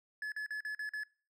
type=tone bursts; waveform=triangle; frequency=1712 Hz; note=A6; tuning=48 cents flat; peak=-34 dBFS; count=6; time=0.22-1.035 s; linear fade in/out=2 ms; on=100 ms; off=43 ms; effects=noise-tail reverb RT60 0.4 s tail -24 dB re dry